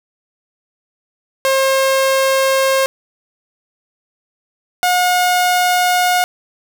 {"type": "tone pair in turn", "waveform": "sawtooth", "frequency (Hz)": [535, 721.2], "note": ["C5", "F#5"], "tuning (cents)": [38, -45], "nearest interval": "perfect fourth", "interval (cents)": 517, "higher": "second", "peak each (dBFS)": -8, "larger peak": "neither", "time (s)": [[1.45, 2.86], [4.83, 6.24]], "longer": "neither", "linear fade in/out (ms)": 0, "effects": []}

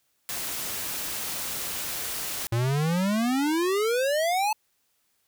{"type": "noise", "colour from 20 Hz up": "white", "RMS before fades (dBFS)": -32, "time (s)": [0.29, 2.47], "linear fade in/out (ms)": 0}
{"type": "exponential sweep", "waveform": "square", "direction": "up", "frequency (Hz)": [112.9, 880], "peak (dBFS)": -23, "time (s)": [2.52, 4.53], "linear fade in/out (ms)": 5}
{"effects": ["white hiss -71 dBFS RMS until 5.27 s"]}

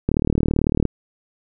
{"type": "click train", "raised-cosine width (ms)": 3, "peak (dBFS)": -5, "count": 30, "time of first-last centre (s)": [0.09, 0.853], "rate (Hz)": 38, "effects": []}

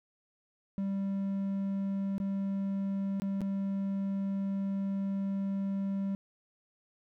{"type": "tone with dropouts", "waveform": "triangle", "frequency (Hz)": 196, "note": "G3", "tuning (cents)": 0, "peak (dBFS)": -28, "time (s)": [0.78, 6.15], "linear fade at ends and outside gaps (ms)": 0, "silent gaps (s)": [[2.181, 2.201], [3.199, 3.22], [3.407, 3.416]], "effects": []}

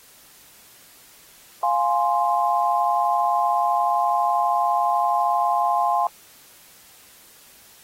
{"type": "chord", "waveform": "sine", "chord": "F minor", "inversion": "none", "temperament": "equal", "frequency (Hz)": [698.5, 830.6, 1046.5], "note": ["F5", "Ab5", "C6"], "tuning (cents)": [0, 0, 0], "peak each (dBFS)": -22, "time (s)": [1.63, 6.07], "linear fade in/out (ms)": 2, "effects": ["white hiss -50 dBFS RMS until 7.83 s", "AAC 48 kbps"]}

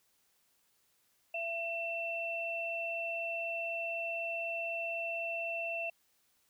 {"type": "tone pair together", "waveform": "sine", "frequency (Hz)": [672, 2688], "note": ["E5", "E7"], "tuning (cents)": [33, 33], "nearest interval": "2 octaves", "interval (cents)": 2400, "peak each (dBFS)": [-38, -36], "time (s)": [1.34, 5.9], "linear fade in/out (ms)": 5, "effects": ["white hiss -73 dBFS RMS until 6.49 s"]}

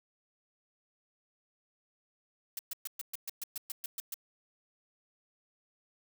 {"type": "noise bursts", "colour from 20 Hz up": "blue", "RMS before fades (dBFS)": -38, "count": 12, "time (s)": [2.57, 4.142], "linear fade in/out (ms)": 2, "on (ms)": 21, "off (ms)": 120, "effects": []}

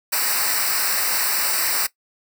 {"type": "noise with comb filter", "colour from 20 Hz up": "white", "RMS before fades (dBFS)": -21, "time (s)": [0.12, 1.87], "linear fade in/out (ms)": 10, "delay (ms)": 0.3, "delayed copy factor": -0.9, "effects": ["noise-tail reverb RT60 0.1 s tail -18 dB re dry"]}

